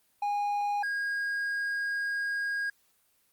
triangle tone pair in turn, 820 / 1632.4 Hz, G#5 / G#6, -22 / -30 cents, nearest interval octave, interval 1192 cents, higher second, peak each -25 / -27 dBFS, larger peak first, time 0.22-0.83 / 0.83-2.7 s, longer second, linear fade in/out 5 ms, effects white hiss -69 dBFS RMS until 3.32 s + Opus 24 kbps

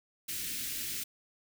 white band-stop noise, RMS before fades -37 dBFS, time 0.28-1.04 s, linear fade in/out 10 ms, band 360 to 1800 Hz, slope 24 dB/octave, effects none

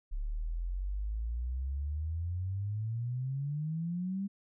sine exponential sweep, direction up, 34.65 to 201 Hz, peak -32 dBFS, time 0.11-4.28 s, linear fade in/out 20 ms, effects none

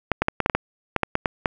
clicks, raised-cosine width 0.5 ms, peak -4 dBFS, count 12, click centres 0.117 / 0.22 / 0.284 / 0.403 / 0.461 / 0.498 / 0.55 / 0.963 / 1.033 / 1.154 / 1.258 / 1.458 s, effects none

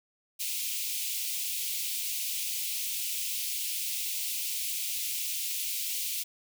white high-pass noise, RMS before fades -33 dBFS, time 0.39-6.24 s, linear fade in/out 20 ms, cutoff 2300 Hz, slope 48 dB/octave, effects none

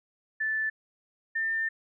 sine tone pair in turn, 1755 / 1798.1 Hz, A6 / A6, -5 / +37 cents, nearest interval unison, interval 42 cents, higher second, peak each -26 dBFS, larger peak neither, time 0.4-0.7 / 1.35-1.69 s, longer second, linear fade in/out 10 ms, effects none

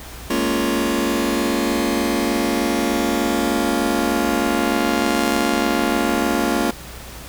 sawtooth chord, Bb minor seventh, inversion third, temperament just, 209.8 / 233.1 / 279.7 / 349.6 Hz, Ab3 / Bb3 / Db4 / F4, +18 / 0 / +16 / +2 cents, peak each -22 / -19 / -18 / -19 dBFS, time 0.3-6.71 s, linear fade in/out 5 ms, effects added 60 Hz sine -38 dBFS peak until 7.28 s + pink hiss -37 dBFS RMS until 7.28 s

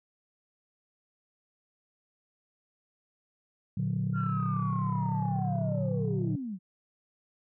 sine chord, Bb augmented, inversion none, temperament equal with one note detuned, 116.54 / 146.83 / 183.19 Hz, Bb2 / D3 / F#3, 0 / 0 / -17 cents, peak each -31 dBFS, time 3.77-6.36 s, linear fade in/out 5 ms
sine linear sweep, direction down, 1400 to 172.6 Hz, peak -33 dBFS, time 4.13-6.59 s, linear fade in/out 50 ms
effects tanh soft clip ceiling -20 dBFS

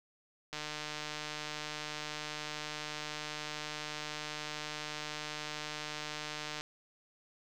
click train, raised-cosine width 0.2 ms, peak -22 dBFS, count 919, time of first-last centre 0.53-6.609 s, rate 151 Hz, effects none

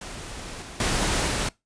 pink noise with level steps, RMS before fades -37 / -40 / -24 / -26 dBFS, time 0.01-1.49 s, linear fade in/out 5 ms, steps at 0.62 / 0.8 / 1.28 s, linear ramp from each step 2 ms, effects noise-tail reverb RT60 0.2 s tail -22 dB re dry + resampled to 22050 Hz

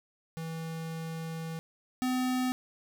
square tone pair in turn, 162.8 / 254.2 Hz, E3 / C4, -21 / -50 cents, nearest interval minor sixth, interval 771 cents, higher second, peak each -36 / -28 dBFS, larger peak second, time 0.37-1.59 / 2.02-2.52 s, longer first, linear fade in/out 0 ms, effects none

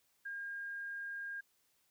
sine tone, 1615 Hz, G#6, 49 cents flat, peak -40 dBFS, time 0.25-1.41 s, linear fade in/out 10 ms, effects white hiss -75 dBFS RMS until 1.9 s

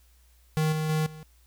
square tone with level steps, 155.9 Hz, D#3, 4 cents sharp, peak -23 / -27 / -24 / -42 dBFS, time 0.57-1.23 s, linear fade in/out 0 ms, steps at 0.72 / 0.89 / 1.06 s, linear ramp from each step 5 ms, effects added 60 Hz sine -57 dBFS peak until 1.46 s + white hiss -65 dBFS RMS until 1.46 s

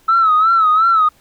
sine tone with vibrato, 1300 Hz, E6, 24 cents flat, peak -8 dBFS, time 0.08-1.09 s, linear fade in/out 10 ms, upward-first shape sine, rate 2.8 Hz, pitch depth 85 cents each way, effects tanh soft clip ceiling -5 dBFS + pink hiss -53 dBFS RMS until 1.2 s

